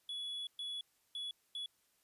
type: tone bursts at uneven times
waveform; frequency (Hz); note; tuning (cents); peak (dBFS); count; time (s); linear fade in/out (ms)
triangle; 3394; G#7; +37; -38; 4; 0.09-0.47 / 0.59-0.81 / 1.15-1.31 / 1.55-1.66; 2
effects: white hiss -75 dBFS RMS until 2.03 s + resampled to 32000 Hz